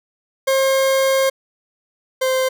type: tone pair in turn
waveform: 40% pulse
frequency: 535 / 520.7 Hz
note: C5 / C5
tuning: +38 / -8 cents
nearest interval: unison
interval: 46 cents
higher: first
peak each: -13 / -15 dBFS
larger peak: first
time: 0.47-1.3 / 2.21-2.49 s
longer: first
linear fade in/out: 10 ms
effects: none